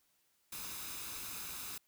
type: noise with comb filter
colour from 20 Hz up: white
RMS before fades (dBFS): -44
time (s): 0.52-1.78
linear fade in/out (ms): 5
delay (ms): 0.79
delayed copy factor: +0.5
effects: white hiss -75 dBFS RMS until 1.87 s